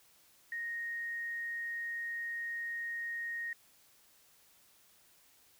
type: tone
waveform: sine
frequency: 1864.7 Hz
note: A#6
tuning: in tune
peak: -36 dBFS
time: 0.52-3.53 s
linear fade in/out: 2 ms
effects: white hiss -65 dBFS RMS until 5.59 s